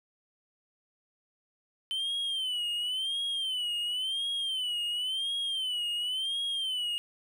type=tone with vibrato; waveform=triangle; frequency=3065 Hz; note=G7; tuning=40 cents flat; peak=-28 dBFS; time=1.91-6.98 s; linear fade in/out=0 ms; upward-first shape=sine; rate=0.94 Hz; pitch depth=120 cents each way; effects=none